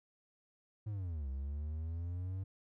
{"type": "linear two-way sweep", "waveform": "triangle", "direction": "down then up", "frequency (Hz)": [110, 65.6, 96.5], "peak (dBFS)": -35, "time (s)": [0.86, 2.44], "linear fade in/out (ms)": 10, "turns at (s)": 1.29, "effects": []}